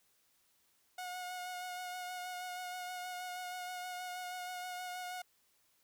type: tone with vibrato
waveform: sawtooth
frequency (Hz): 725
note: F#5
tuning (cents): -35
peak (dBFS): -37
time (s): 0.98-5.22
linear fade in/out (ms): 5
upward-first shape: sine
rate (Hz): 6.3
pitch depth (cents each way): 19
effects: white hiss -73 dBFS RMS until 5.83 s